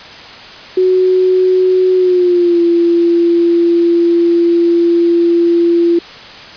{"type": "tone with pitch glide", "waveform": "sine", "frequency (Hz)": [370, 341.3], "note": ["F#4", "F4"], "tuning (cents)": [0, -40], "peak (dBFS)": -7, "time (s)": [0.77, 5.99], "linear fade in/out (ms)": 5, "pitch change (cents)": -140, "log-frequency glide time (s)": [1.95, 2.61], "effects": ["white hiss -32 dBFS RMS until 6.56 s", "resampled to 11025 Hz"]}